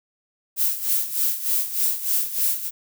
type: noise with tremolo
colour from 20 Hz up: violet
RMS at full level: -20 dBFS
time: 0.56-2.71 s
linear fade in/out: 50 ms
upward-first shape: sine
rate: 3.3 Hz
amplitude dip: 75%
effects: none